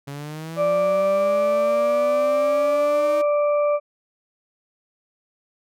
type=linear sweep; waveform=sawtooth; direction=up; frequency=138.8 to 311.4 Hz; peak=-27 dBFS; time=0.07-3.22 s; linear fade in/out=10 ms
type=harmonic tone; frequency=587.3 Hz; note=D5; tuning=in tune; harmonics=1 / 2 / 4; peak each=-17 / -27 / -38 dBFS; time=0.56-3.8 s; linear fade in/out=50 ms
effects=none